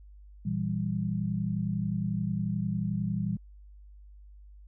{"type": "chord", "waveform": "sine", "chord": "E diminished", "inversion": "second", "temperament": "equal", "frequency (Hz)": [116.54, 164.81, 196], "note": ["Bb2", "E3", "G3"], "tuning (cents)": [0, 0, 0], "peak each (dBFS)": [-33, -32, -31], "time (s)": [0.45, 3.37], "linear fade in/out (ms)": 10, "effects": ["added 50 Hz sine -48 dBFS peak until 4.67 s"]}